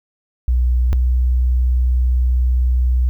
sine tone pair in turn, 61.5 / 62.25 Hz, B1 / B1, -7 / +14 cents, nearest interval unison, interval 21 cents, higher second, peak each -12 dBFS, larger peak neither, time 0.48-0.93 / 0.93-3.09 s, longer second, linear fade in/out 0 ms, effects 9-bit

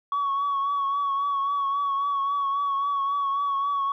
sine tone with vibrato, 1120 Hz, C#6, 18 cents sharp, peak -21 dBFS, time 0.12-3.92 s, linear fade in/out 2 ms, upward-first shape triangle, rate 3.7 Hz, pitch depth 40 cents each way, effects tanh soft clip ceiling -20 dBFS

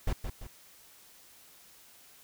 brown noise with echo, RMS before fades -28 dBFS, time 0.07-0.13 s, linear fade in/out 5 ms, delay 170 ms, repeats 2, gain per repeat -7 dB, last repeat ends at 0.47 s, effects white hiss -57 dBFS RMS until 2.23 s

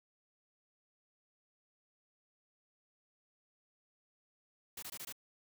white noise bursts, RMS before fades -45 dBFS, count 5, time 4.77-5.125 s, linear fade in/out 5 ms, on 55 ms, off 20 ms, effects none

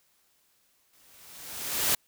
white noise with exponential growth, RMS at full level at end -23 dBFS, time 0.93-1.95 s, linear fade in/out 5 ms, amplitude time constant 220 ms, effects white hiss -68 dBFS RMS until 2.07 s

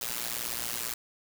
white noise with amplitude modulation, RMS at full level -30 dBFS, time 0.01-0.94 s, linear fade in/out 5 ms, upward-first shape sine, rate 118 Hz, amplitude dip 100%, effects none

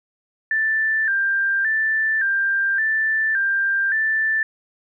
sine tone with vibrato, 1674 Hz, G#6, 13 cents sharp, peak -17 dBFS, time 0.51-4.43 s, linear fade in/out 2 ms, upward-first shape square, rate 0.88 Hz, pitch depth 92 cents each way, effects none

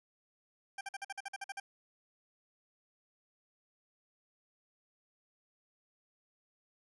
20% pulse tone bursts, 788 Hz, G5, 9 cents sharp, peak -34 dBFS, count 11, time 0.78-1.6 s, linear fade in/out 5 ms, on 30 ms, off 49 ms, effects resampled to 24000 Hz

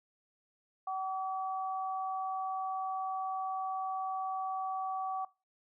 sine tone pair together, 760 / 1144 Hz, F#5 / D6, +46 / -46 cents, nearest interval perfect fifth, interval 708 cents, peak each -35 / -38 dBFS, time 0.87-5.25 s, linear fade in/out 5 ms, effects noise-tail reverb RT60 0.3 s tail -22 dB re dry

